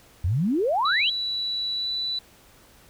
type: exponential sweep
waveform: sine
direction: up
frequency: 78.2 to 3378 Hz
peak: -20 dBFS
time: 0.24-1.1 s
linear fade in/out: 5 ms
type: tone with pitch glide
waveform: sine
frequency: 3942 to 3969 Hz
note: B7 to B7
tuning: -4 to +8 cents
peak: -25 dBFS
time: 0.85-2.19 s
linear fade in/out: 5 ms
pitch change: +12 cents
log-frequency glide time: 1.76-1.89 s
effects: pink hiss -54 dBFS RMS until 2.89 s